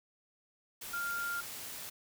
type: tone in noise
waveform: sine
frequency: 1396.9 Hz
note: F6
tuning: in tune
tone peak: -34 dBFS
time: 0.93-1.41 s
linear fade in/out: 10 ms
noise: white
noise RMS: -44 dBFS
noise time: 0.81-1.9 s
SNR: +7 dB
effects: none